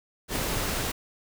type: noise with ADSR envelope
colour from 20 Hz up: pink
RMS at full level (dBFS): -27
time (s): 0.28-0.92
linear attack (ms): 78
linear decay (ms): 6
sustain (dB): -2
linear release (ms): 10
effects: none